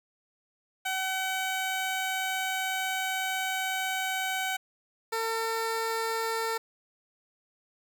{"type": "tone pair in turn", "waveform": "15% pulse", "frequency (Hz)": [758, 451.5], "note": ["F#5", "A4"], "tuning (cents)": [42, 45], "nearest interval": "major sixth", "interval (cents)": 897, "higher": "first", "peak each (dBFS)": -22, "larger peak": "neither", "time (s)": [[0.85, 4.57], [5.12, 6.58]], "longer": "first", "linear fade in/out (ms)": 10, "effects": ["10-bit"]}